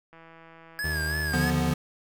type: click train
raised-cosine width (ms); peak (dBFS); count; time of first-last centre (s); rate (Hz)
0.5; -35; 181; 0.13-1.228; 164
type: tone with vibrato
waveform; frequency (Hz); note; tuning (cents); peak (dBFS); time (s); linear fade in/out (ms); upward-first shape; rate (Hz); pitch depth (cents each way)
square; 1661.2; G#6; 0; -29; 0.79-1.5; 0; sine; 3.1; 70
type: tone with pitch glide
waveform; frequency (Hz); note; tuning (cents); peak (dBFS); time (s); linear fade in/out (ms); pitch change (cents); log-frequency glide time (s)
30% pulse; 77.6 to 76.66; D#2 to D#2; -4 to -25; -27; 0.84-1.73; 5; -21; 0.95-1.15
type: chord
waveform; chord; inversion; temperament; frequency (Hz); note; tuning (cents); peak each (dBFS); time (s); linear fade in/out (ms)
square; B diminished; first; equal; 146.83 / 174.61 / 246.9; D3 / F3 / B3; 0 / 0 / 0; -29; 1.33-1.74; 5
effects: none